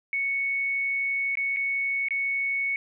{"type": "tone with dropouts", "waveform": "sine", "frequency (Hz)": 2217, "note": "C#7", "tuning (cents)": 0, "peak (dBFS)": -24, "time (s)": [0.13, 2.76], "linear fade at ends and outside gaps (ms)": 1, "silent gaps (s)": [[1.354, 1.372], [1.563, 1.569], [2.085, 2.107]], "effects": []}